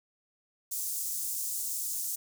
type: high-pass noise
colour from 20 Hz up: pink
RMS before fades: -34 dBFS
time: 0.71-2.16 s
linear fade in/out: 10 ms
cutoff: 6800 Hz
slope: 24 dB/octave
effects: none